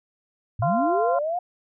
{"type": "linear sweep", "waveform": "sine", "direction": "up", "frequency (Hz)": [92.9, 731], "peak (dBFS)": -23, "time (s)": [0.59, 1.39], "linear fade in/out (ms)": 5}
{"type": "harmonic tone", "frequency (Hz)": 345.4, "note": "F4", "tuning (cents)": -19, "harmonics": [2, 3, 4], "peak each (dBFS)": [-21, -28, -34], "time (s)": [0.62, 1.19], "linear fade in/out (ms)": 5}
{"effects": []}